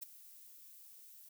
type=noise with ADSR envelope; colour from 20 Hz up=violet; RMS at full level=-42 dBFS; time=0.01-1.29 s; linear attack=19 ms; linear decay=11 ms; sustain=-15 dB; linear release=6 ms; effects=none